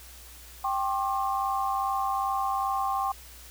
sine chord, G suspended fourth, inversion none, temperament equal with one note detuned, 784 / 1072.2 / 1174.7 Hz, G5 / C6 / D6, 0 / +42 / 0 cents, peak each -28 / -29 / -34 dBFS, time 0.64-3.12 s, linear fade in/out 5 ms, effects added 60 Hz sine -49 dBFS peak until 3.5 s + white hiss -49 dBFS RMS until 3.5 s

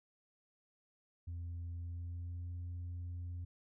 sine tone with pitch glide, 85.7 to 87.6 Hz, F2 to F2, -32 to +6 cents, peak -38 dBFS, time 1.27-3.45 s, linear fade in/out 10 ms, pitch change +38 cents, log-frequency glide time 1.74-2.51 s, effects tanh soft clip ceiling -39 dBFS

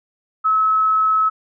sine tone, 1292 Hz, E6, 35 cents flat, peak -13 dBFS, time 0.44-1.3 s, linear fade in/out 20 ms, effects none

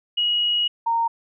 sine tone pair in turn, 2900 / 923 Hz, F#7 / A#5, -35 / -17 cents, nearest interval octave + minor sixth, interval 1982 cents, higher first, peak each -18 dBFS, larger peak neither, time 0.17-0.68 / 0.86-1.08 s, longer first, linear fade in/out 10 ms, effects none

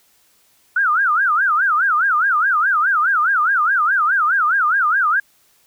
sine tone with vibrato, 1396.9 Hz, F6, in tune, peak -13 dBFS, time 0.76-5.2 s, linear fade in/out 5 ms, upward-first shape sine, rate 4.8 Hz, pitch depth 270 cents each way, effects white hiss -57 dBFS RMS until 5.66 s

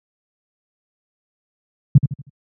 sine tone with echo, 138.5 Hz, C#3, 1 cent flat, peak -3 dBFS, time 1.95-1.98 s, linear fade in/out 5 ms, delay 79 ms, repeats 4, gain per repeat -9 dB, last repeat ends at 2.296 s, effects high-pass 80 Hz 12 dB/octave

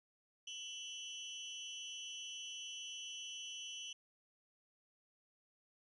35% pulse tone with amplitude modulation, 2992 Hz, F#7, 19 cents sharp, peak -39 dBFS, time 0.47-3.93 s, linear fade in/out 5 ms, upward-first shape sine, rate 273 Hz, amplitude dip 95%, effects resampled to 24000 Hz

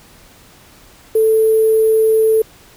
sine tone with sample-and-hold, 440 Hz, A4, in tune, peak -9 dBFS, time 1.15-2.42 s, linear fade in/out 5 ms, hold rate 11025 Hz, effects pink hiss -45 dBFS RMS until 2.76 s

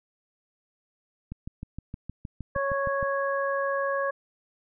click train, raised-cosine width 5 ms, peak -23 dBFS, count 12, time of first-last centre 1.32-3.028 s, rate 6.44 Hz
harmonic tone, 553 Hz, C#5, 4 cents flat, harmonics 1 / 2 / 3, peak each -27 / -30 / -32 dBFS, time 2.55-4.11 s, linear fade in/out 10 ms
effects none

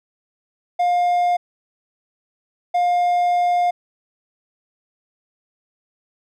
triangle tone bursts at uneven times, 708 Hz, F5, 23 cents sharp, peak -13 dBFS, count 2, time 0.79-1.37 / 2.74-3.71 s, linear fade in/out 10 ms, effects none

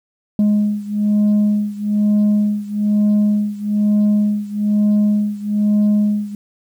sine beating tone pair, 208 / 209.1 Hz, G#3 / G#3, +3 / +12 cents, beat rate 1.1 Hz, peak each -13 / -15 dBFS, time 0.39-6.35 s, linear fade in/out 2 ms, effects tanh soft clip ceiling -10 dBFS + 8-bit

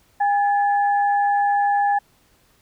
sine tone pair together, 811.3 / 1719 Hz, G#5 / A6, -41 / -41 cents, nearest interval octave + minor second, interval 1300 cents, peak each -16 / -27 dBFS, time 0.2-1.99 s, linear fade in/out 10 ms, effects pink hiss -59 dBFS RMS until 2.61 s

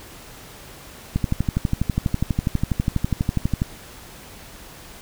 click train, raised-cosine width 5 ms, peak -7 dBFS, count 31, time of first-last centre 1.16-3.619 s, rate 12.2 Hz, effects pink hiss -42 dBFS RMS until 5.01 s

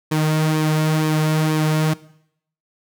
sawtooth tone with flanger, 155.56 Hz, D#3, in tune, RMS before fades -18 dBFS, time 0.11-1.94 s, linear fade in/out 10 ms, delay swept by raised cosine 1.4 to 4 ms, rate 2.1 Hz, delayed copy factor -0.55, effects noise-tail reverb RT60 0.7 s tail -19 dB re dry

